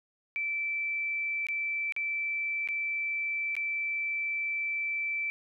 sine tone with dropouts, 2327 Hz, D7, 17 cents flat, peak -29 dBFS, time 0.36-5.3 s, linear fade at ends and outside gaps 0 ms, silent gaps 1.468-1.486 / 1.923-1.964 / 2.675-2.687 / 3.553-3.566 s, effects none

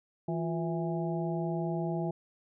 harmonic tone with a mistuned harmonic, 164.81 Hz, E3, in tune, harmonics 1 / 2 / 3 / 4 / 5, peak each -32 / -35 / -45 / -38 / -41 dBFS, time 0.28-2.11 s, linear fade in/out 5 ms, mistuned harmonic 2, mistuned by +100 cents, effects none

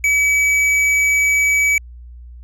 sine tone with hard clipping, 2284 Hz, D7, 49 cents flat, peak -14 dBFS, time 0.04-1.78 s, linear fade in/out 2 ms, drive 9 dB, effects added 60 Hz sine -34 dBFS peak until 2.43 s

